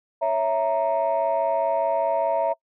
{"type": "chord", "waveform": "sine", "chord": "A# diminished", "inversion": "first", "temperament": "equal", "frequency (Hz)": [554.4, 659.3, 932.3], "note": ["C#5", "E5", "A#5"], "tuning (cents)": [0, 0, 0], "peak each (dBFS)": [-25, -21, -24], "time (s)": [0.21, 2.54], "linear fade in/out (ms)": 20, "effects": ["noise-tail reverb RT60 0.1 s tail -26 dB re dry", "tanh soft clip ceiling -14 dBFS"]}